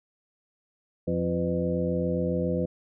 harmonic tone with a mistuned harmonic, 87.31 Hz, F2, in tune, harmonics 1 / 2 / 3 / 4 / 6 / 7, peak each -34 / -28 / -34 / -33 / -29 / -36 dBFS, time 1.07-2.66 s, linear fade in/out 10 ms, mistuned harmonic 6, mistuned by -77 cents, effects none

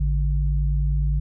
sine tone pair together, 54.2 / 144.6 Hz, A1 / D3, -25 / -27 cents, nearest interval octave + perfect fourth, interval 1698 cents, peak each -19 / -25 dBFS, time 0-1.2 s, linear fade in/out 10 ms, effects none

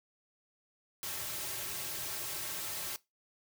white noise with comb filter, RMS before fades -39 dBFS, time 1.03-2.96 s, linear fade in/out 0 ms, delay 4.1 ms, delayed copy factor -0.75, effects noise-tail reverb RT60 0.2 s tail -20 dB re dry

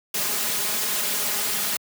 white noise with comb filter, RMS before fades -25 dBFS, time 0.14-1.77 s, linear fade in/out 5 ms, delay 4.8 ms, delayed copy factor +0.9, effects high-pass 100 Hz 12 dB/octave

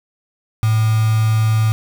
sine tone with quantisation, 110 Hz, A2, in tune, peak -12 dBFS, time 0.63-1.72 s, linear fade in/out 0 ms, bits 4, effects none

